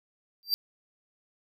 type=tone with exponential growth; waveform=square; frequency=4699 Hz; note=D8; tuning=in tune; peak=-20 dBFS; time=0.43-0.54 s; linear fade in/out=0 ms; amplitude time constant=22 ms; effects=none